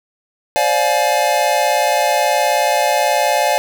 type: chord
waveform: square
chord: D half-diminished seventh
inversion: third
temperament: just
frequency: 528.6 / 587.3 / 704.8 / 845.8 Hz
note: C5 / D5 / F5 / Ab5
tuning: +18 / 0 / +16 / +31 cents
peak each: -23 / -19 / -19 / -18 dBFS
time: 0.56-3.58 s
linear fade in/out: 0 ms
effects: none